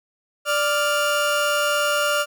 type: tone pair together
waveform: 30% pulse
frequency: 587.3 / 1398.1 Hz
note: D5 / F6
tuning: 0 / +1 cents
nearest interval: octave + minor third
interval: 1501 cents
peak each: -19 dBFS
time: 0.45-2.26 s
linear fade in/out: 50 ms
effects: none